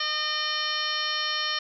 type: harmonic tone with a mistuned harmonic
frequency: 610 Hz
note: D#5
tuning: 34 cents flat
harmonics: 1 / 2 / 3 / 4 / 5 / 6 / 7 / 8 / 9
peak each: -43 / -33 / -32 / -39 / -31 / -37 / -33 / -41 / -34 dBFS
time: 0-1.59 s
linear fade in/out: 5 ms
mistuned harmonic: 4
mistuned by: -29 cents
effects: none